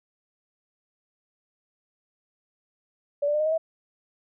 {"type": "tone with pitch steps", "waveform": "sine", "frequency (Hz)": [575, 588.8, 602.9, 617.3, 632.1, 647.3], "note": ["D5", "D5", "D5", "D#5", "D#5", "E5"], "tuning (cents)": [-37, 4, 45, -14, 27, -32], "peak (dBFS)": -21, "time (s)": [3.22, 3.58], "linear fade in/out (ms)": 10, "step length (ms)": 60, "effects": []}